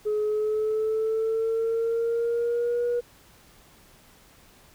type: tone with pitch glide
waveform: sine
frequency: 423.6 to 481 Hz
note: G#4 to B4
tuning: +34 to -46 cents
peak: -21 dBFS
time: 0.05-3.01 s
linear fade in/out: 20 ms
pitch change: +220 cents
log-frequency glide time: 0.23-2.85 s
effects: tanh soft clip ceiling -20 dBFS + pink hiss -55 dBFS RMS until 4.74 s